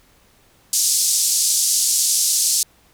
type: band-pass noise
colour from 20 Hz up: pink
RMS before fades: -18 dBFS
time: 0.73-2.63 s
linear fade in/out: 2 ms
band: 5200 to 11000 Hz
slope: 24 dB/octave
effects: pink hiss -55 dBFS RMS until 2.93 s